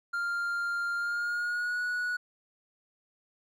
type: tone with pitch glide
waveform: triangle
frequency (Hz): 1396.9 to 1465.5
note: F6 to F#6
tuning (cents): 0 to -17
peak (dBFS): -27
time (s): 0.13-2.17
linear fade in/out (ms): 10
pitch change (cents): +83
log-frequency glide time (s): 0.96-1.81
effects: none